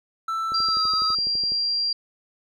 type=tone with pitch glide; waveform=triangle; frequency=1327 to 1279.6 Hz; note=E6 to D#6; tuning=+11 to +48 cents; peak=-22 dBFS; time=0.28-1.15 s; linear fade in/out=5 ms; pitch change=-63 cents; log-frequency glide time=0.63-0.86 s
type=click train; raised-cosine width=2 ms; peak=-27 dBFS; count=13; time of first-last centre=0.52-1.52 s; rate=12 Hz
type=tone; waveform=sine; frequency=4752 Hz; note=D8; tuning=20 cents sharp; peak=-21 dBFS; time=0.54-1.93 s; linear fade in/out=5 ms
effects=none